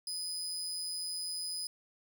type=tone; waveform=30% pulse; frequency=4993 Hz; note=D#8; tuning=5 cents sharp; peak=-33 dBFS; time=0.07-1.67 s; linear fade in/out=2 ms; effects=none